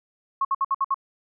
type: tone bursts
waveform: sine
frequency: 1090 Hz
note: C#6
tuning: 29 cents flat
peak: -19 dBFS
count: 6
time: 0.41-0.944 s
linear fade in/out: 5 ms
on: 39 ms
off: 60 ms
effects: none